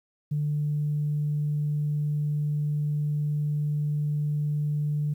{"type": "tone", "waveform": "sine", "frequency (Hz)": 148.4, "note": "D3", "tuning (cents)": 18, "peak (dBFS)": -23, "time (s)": [0.31, 5.14], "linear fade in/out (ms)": 10, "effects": ["tanh soft clip ceiling -19 dBFS", "10-bit"]}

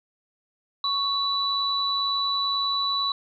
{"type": "tone pair together", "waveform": "sine", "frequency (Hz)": [1108.7, 3951], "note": ["C#6", "B7"], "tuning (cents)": [0, 0], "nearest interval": "octave + minor seventh", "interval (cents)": 2200, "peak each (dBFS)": [-27, -24], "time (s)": [0.84, 3.12], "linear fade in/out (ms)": 2, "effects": []}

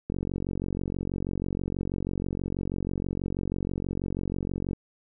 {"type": "click train", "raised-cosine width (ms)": 3, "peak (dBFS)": -17, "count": 215, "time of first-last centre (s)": [0.1, 4.732], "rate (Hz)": 46.2, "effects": []}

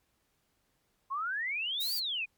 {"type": "exponential two-way sweep", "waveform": "sine", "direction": "up then down", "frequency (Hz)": [1046.5, 4821, 2388], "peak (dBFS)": -31, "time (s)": [1.1, 2.26], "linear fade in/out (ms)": 20, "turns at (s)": 1.95}
{"type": "noise", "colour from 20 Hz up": "violet", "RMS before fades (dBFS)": -37, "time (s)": [1.8, 2], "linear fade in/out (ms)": 10}
{"effects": ["pink hiss -75 dBFS RMS until 2.37 s", "MP3 96 kbps"]}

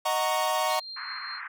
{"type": "chord", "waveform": "45% pulse", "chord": "D# minor seventh", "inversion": "none", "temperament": "equal with one note detuned", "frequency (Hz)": [622.3, 740, 927, 1108.7], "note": ["D#5", "F#5", "A#5", "C#6"], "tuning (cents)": [0, 0, -10, 0], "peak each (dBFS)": -30, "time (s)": [0.05, 0.8], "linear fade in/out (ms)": 10}
{"type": "tone with tremolo", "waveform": "sine", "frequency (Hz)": 4186, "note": "C8", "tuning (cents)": 0, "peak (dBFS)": -36, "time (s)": [0.67, 1.41], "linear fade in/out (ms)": 50, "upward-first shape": "sine", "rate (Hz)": 5, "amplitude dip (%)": 35}
{"type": "band-pass noise", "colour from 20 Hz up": "pink", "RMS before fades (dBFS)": -38, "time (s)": [0.96, 1.48], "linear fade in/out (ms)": 10, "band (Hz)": [1100, 2100], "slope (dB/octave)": 48}
{"effects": []}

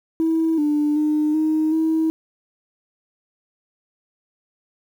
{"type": "tone with pitch steps", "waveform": "sine", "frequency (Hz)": [324.1, 296.8, 303.1, 312.3, 320], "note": ["E4", "D4", "D#4", "D#4", "D#4"], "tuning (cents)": [-29, 18, -45, 7, 49], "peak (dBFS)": -15, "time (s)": [0.2, 2.1], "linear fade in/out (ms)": 0, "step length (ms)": 380, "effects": ["tanh soft clip ceiling -13 dBFS", "8-bit"]}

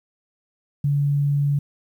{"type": "tone", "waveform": "sine", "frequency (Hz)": 143, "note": "D3", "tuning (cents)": -46, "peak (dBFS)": -17, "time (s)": [0.84, 1.59], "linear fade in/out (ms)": 5, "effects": ["9-bit"]}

